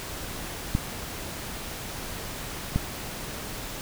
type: clicks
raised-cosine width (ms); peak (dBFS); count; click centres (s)
5; -10; 2; 0.751 / 2.76
effects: pink hiss -36 dBFS RMS until 3.81 s